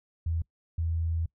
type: tone pair in turn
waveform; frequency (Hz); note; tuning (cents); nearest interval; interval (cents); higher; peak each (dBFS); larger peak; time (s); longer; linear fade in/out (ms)
sine; 82.41 / 82.41; E2 / E2; 0 / 0; unison; 0; neither; -26; neither; 0.26-0.42 / 0.78-1.26; second; 5
effects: noise-tail reverb RT60 0.1 s tail -23 dB re dry